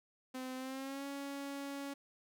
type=tone with pitch glide; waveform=sawtooth; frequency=257.7 to 279.4 Hz; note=C4 to C#4; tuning=-26 to +14 cents; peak=-37 dBFS; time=0.34-1.94 s; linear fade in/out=10 ms; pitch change=+140 cents; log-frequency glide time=0.56-1.06 s; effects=none

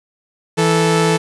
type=tone pair together; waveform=sawtooth; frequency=164.81 / 438.3 Hz; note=E3 / A4; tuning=0 / -7 cents; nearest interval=octave + perfect fourth; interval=1693 cents; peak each=-11 dBFS; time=0.57-1.18 s; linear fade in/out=20 ms; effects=resampled to 24000 Hz + 7-bit

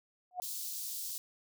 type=tone with exponential growth; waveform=sine; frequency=726 Hz; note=F#5; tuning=33 cents flat; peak=-30 dBFS; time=0.31-0.4 s; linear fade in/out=1 ms; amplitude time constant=19 ms
type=high-pass noise; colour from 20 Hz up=white; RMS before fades=-40 dBFS; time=0.42-1.18 s; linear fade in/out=0 ms; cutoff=4100 Hz; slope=24 dB/octave
effects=none

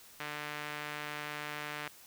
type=tone with band-pass filter; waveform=sawtooth; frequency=148.9 Hz; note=D3; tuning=24 cents sharp; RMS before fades=-41 dBFS; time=0.2-1.88 s; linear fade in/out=0 ms; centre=2000 Hz; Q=1.2; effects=white hiss -56 dBFS RMS until 2.06 s

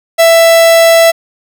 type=tone; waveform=45% pulse; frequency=663 Hz; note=E5; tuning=10 cents sharp; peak=-3 dBFS; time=0.18-1.12 s; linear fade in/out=20 ms; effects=none

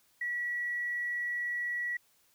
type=tone with tanh clipping; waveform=triangle; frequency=1934 Hz; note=B6; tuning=37 cents flat; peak=-31 dBFS; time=0.21-1.97 s; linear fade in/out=5 ms; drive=3 dB; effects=white hiss -68 dBFS RMS until 2.34 s

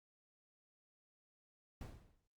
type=noise with exponential decay; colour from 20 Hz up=brown; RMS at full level=-45 dBFS; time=1.81-2.27 s; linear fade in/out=1 ms; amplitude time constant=100 ms; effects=noise-tail reverb RT60 0.1 s tail -22 dB re dry + Opus 48 kbps

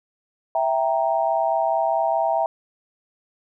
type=chord; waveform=sine; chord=E diminished; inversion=none; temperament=equal; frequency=659.3 / 784 / 932.3 Hz; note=E5 / G5 / Bb5; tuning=0 / 0 / 0 cents; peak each=-21 / -23 / -25 dBFS; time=0.55-2.46 s; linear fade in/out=2 ms; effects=none

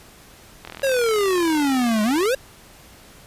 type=click train; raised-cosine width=0.3 ms; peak=-18 dBFS; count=67; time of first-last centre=0.65-2.256 s; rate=41.1 Hz
type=exponential two-way sweep; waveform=square; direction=down then up; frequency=556 to 207.7 to 556 Hz; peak=-18 dBFS; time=0.83-2.35 s; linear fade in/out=5 ms; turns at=2.03 s
effects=pink hiss -47 dBFS RMS until 3.26 s + resampled to 32000 Hz

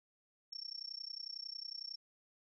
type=tone with amplitude modulation; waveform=sine; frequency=5450 Hz; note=F8; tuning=43 cents flat; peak=-39 dBFS; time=0.52-1.96 s; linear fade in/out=10 ms; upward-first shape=sine; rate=31 Hz; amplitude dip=100%; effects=none

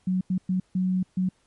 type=tone bursts at uneven times; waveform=sine; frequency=185 Hz; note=F#3; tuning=in tune; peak=-21 dBFS; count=5; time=0.07-0.21 / 0.3-0.38 / 0.49-0.6 / 0.75-1.03 / 1.17-1.29 s; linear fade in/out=5 ms; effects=pink hiss -66 dBFS RMS until 1.46 s + MP3 48 kbps

